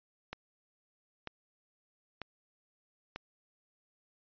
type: click train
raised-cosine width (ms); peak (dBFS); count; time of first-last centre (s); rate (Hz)
0.3; -23; 4; 0.33-3.16; 1.06
effects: resampled to 11025 Hz